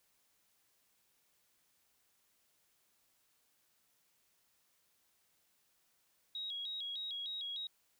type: tone with vibrato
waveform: sine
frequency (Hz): 3547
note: A7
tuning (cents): +13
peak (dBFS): -39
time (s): 6.35-7.67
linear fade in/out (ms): 2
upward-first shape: square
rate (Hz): 3.3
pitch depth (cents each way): 120
effects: white hiss -75 dBFS RMS until 7.99 s